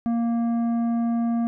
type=tone with tanh clipping; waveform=triangle; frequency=233.1 Hz; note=A#3; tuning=in tune; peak=-22 dBFS; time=0.06-1.47 s; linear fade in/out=0 ms; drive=13 dB; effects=none